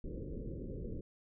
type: low-pass noise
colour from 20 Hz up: pink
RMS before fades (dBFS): -42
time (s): 0.04-1.01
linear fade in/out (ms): 5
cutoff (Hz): 540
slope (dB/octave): 96
effects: none